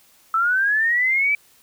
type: linear sweep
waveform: sine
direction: up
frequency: 1299 to 2330 Hz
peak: -16 dBFS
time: 0.34-1.35 s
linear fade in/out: 2 ms
effects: white hiss -55 dBFS RMS until 1.62 s